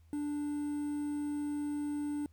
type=tone with quantisation; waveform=triangle; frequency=293.2 Hz; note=D4; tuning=3 cents flat; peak=-31 dBFS; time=0.13-2.26 s; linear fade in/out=0 ms; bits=9; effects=added 81 Hz sine -58 dBFS peak until 2.32 s + pink hiss -75 dBFS RMS until 2.32 s